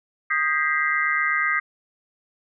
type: tone cluster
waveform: sine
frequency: 1242 / 1593 / 1927 / 2075 Hz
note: D#6 / G6 / B6 / C7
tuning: -3 / +27 / -43 / -15 cents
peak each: -25 dBFS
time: 0.3-1.6 s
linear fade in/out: 10 ms
effects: none